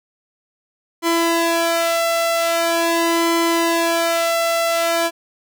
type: tone with flanger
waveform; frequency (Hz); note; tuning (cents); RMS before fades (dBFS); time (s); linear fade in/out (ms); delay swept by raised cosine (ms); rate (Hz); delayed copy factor
sawtooth; 335; E4; +28; -18; 1.02-5.11; 50; 0.96 to 1.51; 0.43; +0.95
effects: none